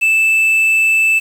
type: tone with quantisation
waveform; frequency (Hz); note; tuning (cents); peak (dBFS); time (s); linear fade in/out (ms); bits
triangle; 2637; E7; 0; -8; 0.01-1.2; 20; 6
effects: none